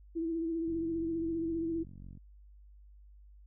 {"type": "tone with vibrato", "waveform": "sine", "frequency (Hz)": 329.4, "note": "E4", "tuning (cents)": -1, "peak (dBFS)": -31, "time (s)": [0.15, 1.84], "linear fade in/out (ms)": 20, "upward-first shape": "sine", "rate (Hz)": 15, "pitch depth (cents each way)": 36}
{"type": "click train", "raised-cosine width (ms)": 5, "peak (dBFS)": -38, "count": 70, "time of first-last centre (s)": [0.68, 2.174], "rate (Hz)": 46.2}
{"effects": ["added 50 Hz sine -53 dBFS peak until 3.46 s"]}